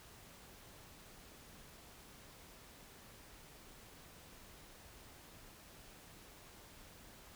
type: silence
effects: pink hiss -58 dBFS RMS until 7.35 s